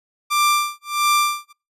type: tone with tremolo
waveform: sawtooth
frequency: 1183 Hz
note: D6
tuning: 12 cents sharp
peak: -10 dBFS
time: 0.3-1.53 s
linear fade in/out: 20 ms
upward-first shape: sine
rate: 1.5 Hz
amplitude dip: 100%
effects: noise-tail reverb RT60 0.3 s tail -25 dB re dry + resampled to 32000 Hz